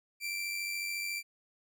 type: tone with amplitude modulation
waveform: sawtooth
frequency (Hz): 2349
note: D7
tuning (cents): 0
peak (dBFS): -29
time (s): 0.2-1.23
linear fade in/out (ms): 50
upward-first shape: sine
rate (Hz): 94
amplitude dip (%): 40
effects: none